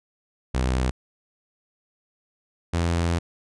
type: tone pair in turn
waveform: sawtooth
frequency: 63.6 / 84.9 Hz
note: C2 / F2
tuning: -48 / -48 cents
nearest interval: perfect fourth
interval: 500 cents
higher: second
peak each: -17 dBFS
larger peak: neither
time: 0.54-0.91 / 2.73-3.19 s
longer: second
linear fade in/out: 10 ms
effects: resampled to 22050 Hz